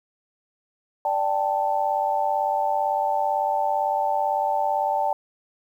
sine chord, D suspended fourth, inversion none, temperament just, 587.3 / 783.1 / 881 Hz, D5 / G5 / A5, 0 / -2 / +2 cents, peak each -27 / -24 / -24 dBFS, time 1.05-5.13 s, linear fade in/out 2 ms, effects 9-bit

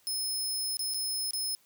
20% pulse tone with dropouts, 5190 Hz, E8, 28 cents flat, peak -25 dBFS, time 0.07-1.55 s, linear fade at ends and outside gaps 0 ms, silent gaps 0.769-0.793 / 0.938-0.944 / 1.308-1.334 s, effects white hiss -65 dBFS RMS until 1.65 s + high-pass 60 Hz 12 dB/octave

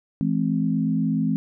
sine chord, E augmented, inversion none, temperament equal with one note detuned, 164.81 / 212.9 / 261.6 Hz, E3 / G#3 / B#3, 0 / +43 / 0 cents, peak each -24 dBFS, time 0.21-1.36 s, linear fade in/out 0 ms, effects none

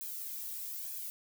violet noise with flanger, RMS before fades -41 dBFS, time 0.01-1.1 s, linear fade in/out 0 ms, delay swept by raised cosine 1.2 to 2.2 ms, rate 1.1 Hz, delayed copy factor +0.85, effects none

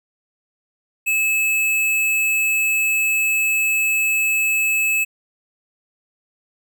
square tone, 2600 Hz, E7, 24 cents flat, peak -17 dBFS, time 1.06-5.05 s, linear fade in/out 20 ms, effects none

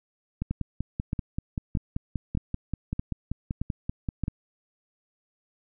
two click trains, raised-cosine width 5 ms, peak -15 / -16 dBFS, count 7 / 21, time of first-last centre 0.51-4.237 / 0.42-4.281 s, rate 1.61 / 5.18 Hz, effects none

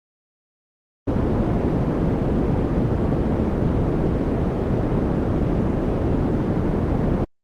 white low-pass noise, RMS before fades -20 dBFS, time 1.07-7.25 s, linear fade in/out 10 ms, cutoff 320 Hz, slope 12 dB/octave, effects Opus 32 kbps

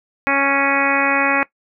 harmonic tone, 277.2 Hz, C#4, in tune, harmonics 1 / 2 / 3 / 4 / 5 / 6 / 7 / 8 / 9, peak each -23 / -23 / -23 / -23 / -23 / -23 / -23 / -23 / -23 dBFS, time 0.27-1.43 s, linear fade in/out 0 ms, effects noise-tail reverb RT60 0.1 s tail -19 dB re dry

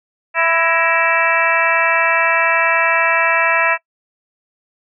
harmonic tone with a mistuned harmonic, 331 Hz, E4, 7 cents sharp, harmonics 2 / 3 / 4 / 5 / 6 / 7 / 8, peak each -20 / -20 / -20 / -20 / -20 / -20 / -20 dBFS, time 0.34-3.78 s, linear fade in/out 50 ms, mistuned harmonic 6, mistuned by -83 cents, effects noise-tail reverb RT60 0.1 s tail -23 dB re dry

